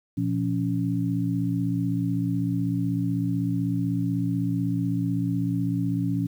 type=tone cluster; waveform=sine; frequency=119.6 / 175.6 / 279.9 Hz; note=A#2 / F3 / C#4; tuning=+45 / +10 / +17 cents; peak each=-27 dBFS; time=0.17-6.27 s; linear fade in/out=10 ms; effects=9-bit